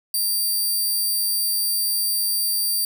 5% pulse tone, 4699 Hz, D8, in tune, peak -13 dBFS, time 0.14-2.85 s, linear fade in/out 2 ms, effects none

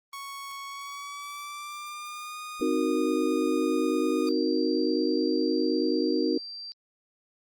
sawtooth tone with pitch glide, 1108.7 to 1230.2 Hz, C#6 to D#6, 0 to -20 cents, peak -33 dBFS, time 0.13-4.29 s, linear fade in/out 2 ms, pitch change +180 cents, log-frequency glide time 0.67-2.39 s
sine chord, C half-diminished seventh, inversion none, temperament equal, 261.6 / 311.1 / 370 / 466.2 Hz, C4 / Eb4 / Gb4 / Bb4, 0 / 0 / 0 / 0 cents, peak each -29 / -27 / -29 / -30 dBFS, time 2.61-6.38 s, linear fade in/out 5 ms
sine tone, 4699 Hz, D8, in tune, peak -37 dBFS, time 4.27-6.72 s, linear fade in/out 0 ms
effects Opus 24 kbps

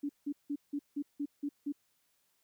sine tone bursts, 287.5 Hz, D4, 37 cents flat, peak -32 dBFS, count 8, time 0.03-1.724 s, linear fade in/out 10 ms, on 63 ms, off 170 ms, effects white hiss -75 dBFS RMS until 2.43 s

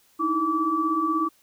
sine tone cluster, 307 / 323.4 / 1154 Hz, D#4 / E4 / D6, -23 / -33 / -31 cents, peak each -30 / -26 / -23 dBFS, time 0.19-1.29 s, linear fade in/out 20 ms, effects white hiss -61 dBFS RMS until 1.42 s

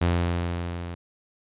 sawtooth tone with level ramp, 86.6 Hz, F2, 14 cents flat, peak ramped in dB -15 to -29 dBFS, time 0.01-0.95 s, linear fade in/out 10 ms, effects resampled to 8000 Hz

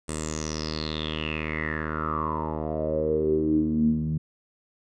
10% pulse tone with low-pass filter sweep, 77.78 Hz, D#2, in tune, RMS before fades -27 dBFS, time 0.08-4.18 s, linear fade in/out 10 ms, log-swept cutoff 8700 to 170 Hz, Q 9.4, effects none

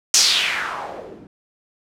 blue noise with low-pass filter sweep, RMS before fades -21 dBFS, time 0.14-1.27 s, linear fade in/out 2 ms, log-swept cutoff 6400 to 240 Hz, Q 2.9, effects none

